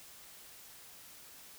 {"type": "silence", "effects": ["white hiss -54 dBFS RMS until 1.58 s"]}